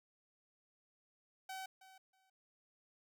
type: tone with echo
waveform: sawtooth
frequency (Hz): 761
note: F#5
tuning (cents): +48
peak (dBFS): -40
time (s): 1.49-1.66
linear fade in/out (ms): 5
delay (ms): 320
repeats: 2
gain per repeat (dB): -15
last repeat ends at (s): 2.3
effects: none